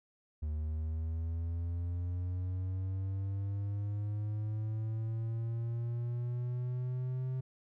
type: linear sweep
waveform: triangle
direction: up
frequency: 75.5 to 130 Hz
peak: -31 dBFS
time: 0.42-7.41 s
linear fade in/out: 10 ms
effects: none